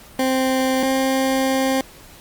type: tone pair in turn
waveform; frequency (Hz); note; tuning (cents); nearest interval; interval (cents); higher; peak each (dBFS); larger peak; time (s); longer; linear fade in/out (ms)
20% pulse; 261.6 / 265.1; C4 / C4; 0 / +23; unison; 23; second; -12; neither; 0.19-0.83 / 0.83-1.81; second; 2
effects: pink hiss -44 dBFS RMS until 2.2 s + Opus 48 kbps